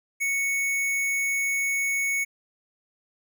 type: tone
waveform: square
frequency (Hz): 2217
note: C#7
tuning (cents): 0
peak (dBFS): -24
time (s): 0.2-2.25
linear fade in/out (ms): 20
effects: 11-bit